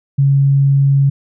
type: tone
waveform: sine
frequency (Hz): 138.59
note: C#3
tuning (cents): 0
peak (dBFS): -8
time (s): 0.18-1.1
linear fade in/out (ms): 10
effects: none